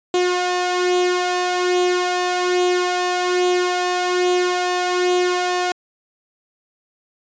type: tone with flanger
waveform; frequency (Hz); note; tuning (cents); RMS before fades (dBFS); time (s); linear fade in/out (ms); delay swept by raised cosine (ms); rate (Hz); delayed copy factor
sawtooth; 359.8; F#4; -48; -19; 0.14-5.72; 2; 0.28 to 1.68; 1.2; +0.5
effects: resampled to 16000 Hz